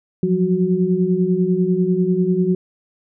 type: tone cluster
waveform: sine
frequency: 174.9 / 185 / 370.2 Hz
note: F3 / F#3 / F#4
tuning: +3 / 0 / +1 cents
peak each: -19 dBFS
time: 0.23-2.55 s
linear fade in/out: 2 ms
effects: none